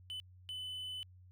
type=tone bursts at uneven times; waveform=triangle; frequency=3012 Hz; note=F#7; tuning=30 cents sharp; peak=-39 dBFS; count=2; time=0.1-0.2 / 0.49-1.03 s; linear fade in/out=0 ms; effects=added 91 Hz sine -56 dBFS peak until 1.31 s